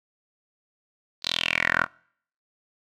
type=tone with band-pass filter sweep; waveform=10% pulse; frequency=41.97 Hz; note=E1; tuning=32 cents sharp; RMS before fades=-25 dBFS; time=1.22-1.87 s; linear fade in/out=50 ms; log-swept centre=4400 to 1300 Hz; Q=5.7; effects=noise-tail reverb RT60 0.6 s tail -26 dB re dry